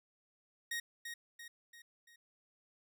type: tone with echo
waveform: sawtooth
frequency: 1873 Hz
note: A#6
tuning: 8 cents sharp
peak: -33 dBFS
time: 0.71-0.8 s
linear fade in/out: 5 ms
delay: 340 ms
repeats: 4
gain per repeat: -6 dB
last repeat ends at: 2.16 s
effects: none